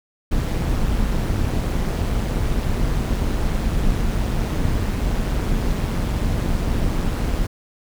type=noise with amplitude modulation; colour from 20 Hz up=brown; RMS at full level=-18 dBFS; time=0.31-7.47 s; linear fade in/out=10 ms; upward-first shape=sine; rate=187 Hz; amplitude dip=55%; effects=none